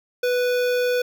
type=tone with notch filter; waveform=square; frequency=493.9 Hz; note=B4; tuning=in tune; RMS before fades=-21 dBFS; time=0.23-1.02 s; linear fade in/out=5 ms; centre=8700 Hz; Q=1.1; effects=none